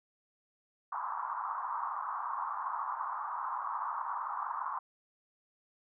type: band-pass noise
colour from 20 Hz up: pink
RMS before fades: -37 dBFS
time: 0.92-4.79 s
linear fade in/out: 5 ms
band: 920 to 1200 Hz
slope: 48 dB/octave
effects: none